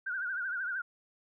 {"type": "tone with vibrato", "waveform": "sine", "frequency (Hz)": 1498, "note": "F#6", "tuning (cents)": 21, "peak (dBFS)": -32, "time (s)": [0.06, 0.82], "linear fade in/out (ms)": 10, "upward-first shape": "triangle", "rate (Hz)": 13, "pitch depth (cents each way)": 130, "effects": []}